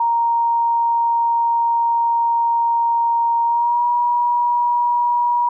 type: tone with pitch glide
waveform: sine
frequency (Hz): 933 to 960.9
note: A#5 to B5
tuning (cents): +1 to -48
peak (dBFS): -14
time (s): 0-5.49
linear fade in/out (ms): 5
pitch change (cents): +51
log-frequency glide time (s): 3.44-3.85
effects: none